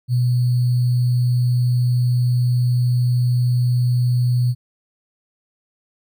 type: tone with sample-and-hold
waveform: sine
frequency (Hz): 123.3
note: B2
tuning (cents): -2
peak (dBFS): -14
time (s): 0.08-4.55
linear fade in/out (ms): 50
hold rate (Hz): 4410
effects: none